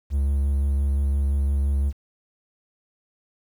triangle tone with vibrato, 69.7 Hz, C#2, 10 cents sharp, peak -17 dBFS, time 0.1-1.93 s, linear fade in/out 50 ms, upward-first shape sine, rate 5.8 Hz, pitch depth 19 cents each way, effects 9-bit

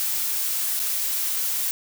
blue noise with dropouts, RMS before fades -25 dBFS, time 0-1.71 s, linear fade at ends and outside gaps 0 ms, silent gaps 0.793-0.799 s, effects none

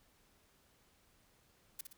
blue noise with echo, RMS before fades -42 dBFS, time 1.79-1.81 s, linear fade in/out 5 ms, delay 60 ms, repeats 2, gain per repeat -6 dB, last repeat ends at 1.93 s, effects pink hiss -70 dBFS RMS until 1.97 s

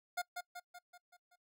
25% pulse tone with echo, 712 Hz, F5, 33 cents sharp, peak -31 dBFS, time 0.17-0.22 s, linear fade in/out 10 ms, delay 190 ms, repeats 6, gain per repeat -5 dB, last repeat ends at 1.36 s, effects noise-tail reverb RT60 0.1 s tail -24 dB re dry

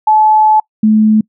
sine tone pair in turn, 862 / 216 Hz, A5 / A3, -36 / -32 cents, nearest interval 2 octaves, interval 2396 cents, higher first, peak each -5 dBFS, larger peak neither, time 0.07-0.6 / 0.83-1.21 s, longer first, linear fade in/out 5 ms, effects noise-tail reverb RT60 0.1 s tail -26 dB re dry

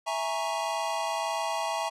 square chord, A# half-diminished seventh, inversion second, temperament equal, 659.3 / 830.6 / 932.3 / 1108.7 Hz, E5 / G#5 / A#5 / C#6, 0 / 0 / 0 / 0 cents, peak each -34 / -34 / -34 / -37 dBFS, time 0.06-1.9 s, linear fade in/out 20 ms, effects low-pass 9000 Hz 12 dB/octave

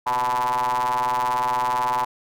square ring-modulated tone, 61.74 Hz, B1, in tune, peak -18 dBFS, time 0.06-2.05 s, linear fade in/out 10 ms, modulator 935 Hz, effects none

